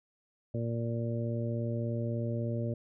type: harmonic tone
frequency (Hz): 116.54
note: A#2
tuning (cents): 0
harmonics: 1 / 2 / 3 / 4 / 5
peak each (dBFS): -32 / -37 / -41 / -42 / -40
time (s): 0.54-2.74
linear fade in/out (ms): 5
effects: none